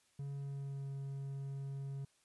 triangle tone with pitch glide, 140 to 137.67 Hz, C#3 to C#3, +18 to -12 cents, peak -38 dBFS, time 0.19-2.05 s, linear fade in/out 5 ms, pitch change -30 cents, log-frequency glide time 0.32-0.9 s, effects white hiss -73 dBFS RMS until 2.24 s + resampled to 24000 Hz

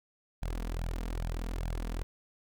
sawtooth tone with flanger, 41.67 Hz, E1, 19 cents sharp, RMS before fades -35 dBFS, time 0.42-2.03 s, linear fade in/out 0 ms, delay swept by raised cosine 1.2 to 4.4 ms, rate 2.4 Hz, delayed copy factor +0.75, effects none

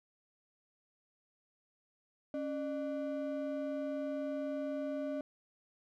triangle ring-modulated tone, 440 Hz, A4, in tune, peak -30 dBFS, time 2.34-5.21 s, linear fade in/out 2 ms, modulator 164 Hz, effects none

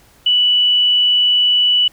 sine tone, 2960 Hz, F#7, in tune, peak -10 dBFS, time 0.26-1.88 s, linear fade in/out 5 ms, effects pink hiss -50 dBFS RMS until 1.92 s

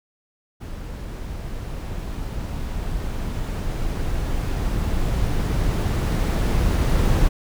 brown noise with level ramp, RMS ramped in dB -32 to -17 dBFS, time 0.6-7.29 s, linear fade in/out 20 ms, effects none

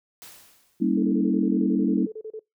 white noise with exponential decay, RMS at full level -42 dBFS, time 0.22-1.05 s, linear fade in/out 0 ms, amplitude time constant 180 ms
sine chord, G diminished seventh, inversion none, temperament equal with one note detuned, 196 / 233.1 / 277.2 / 322.8 Hz, G3 / Bb3 / Db4 / Fb4, 0 / 0 / 0 / -36 cents, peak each -25 dBFS, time 0.8-2.07 s, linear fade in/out 20 ms
sine tone bursts, 436.8 Hz, A4, 13 cents flat, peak -32 dBFS, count 16, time 0.97-2.394 s, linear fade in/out 5 ms, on 59 ms, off 32 ms
effects noise-tail reverb RT60 0.2 s tail -24 dB re dry

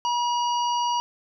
harmonic tone with a mistuned harmonic, 962 Hz, B5, 46 cents flat, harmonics 1 / 3 / 5 / 6, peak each -22 / -32 / -36 / -38 dBFS, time 0.05-1 s, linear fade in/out 0 ms, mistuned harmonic 5, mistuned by -60 cents, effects 10-bit

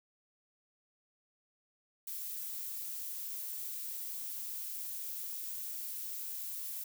violet noise, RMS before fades -41 dBFS, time 2.07-6.84 s, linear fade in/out 5 ms, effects none

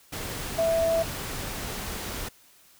sine tone in noise, 659.3 Hz, E5, in tune, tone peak -21 dBFS, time 0.58-1.03 s, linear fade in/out 10 ms, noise pink, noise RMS -34 dBFS, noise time 0.12-2.29 s, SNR +10 dB, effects white hiss -57 dBFS RMS until 2.79 s

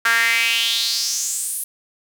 sawtooth tone with high-pass filter sweep, 230 Hz, A#3, 23 cents flat, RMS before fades -20 dBFS, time 0.05-1.64 s, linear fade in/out 5 ms, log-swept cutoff 1500 to 11000 Hz, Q 4.6, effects none

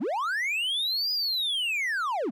triangle linear two-way sweep, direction up then down, 164.81 to 4978 to 181 Hz, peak -24 dBFS, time 0-2.31 s, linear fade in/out 20 ms, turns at 1.12 s, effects none

